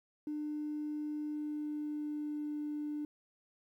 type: tone with pitch glide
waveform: triangle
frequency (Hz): 300 to 297.6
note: D4 to D4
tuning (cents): +37 to +23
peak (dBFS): -32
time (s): 0.27-3.05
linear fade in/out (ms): 2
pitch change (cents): -14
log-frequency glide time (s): 1.33-2.61
effects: tanh soft clip ceiling -33 dBFS + 12-bit